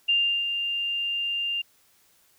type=tone with ADSR envelope; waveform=sine; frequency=2796 Hz; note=F7; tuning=1 cent sharp; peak=-18 dBFS; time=0.08-1.62 s; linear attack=14 ms; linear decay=350 ms; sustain=-7 dB; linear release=10 ms; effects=white hiss -62 dBFS RMS until 2.38 s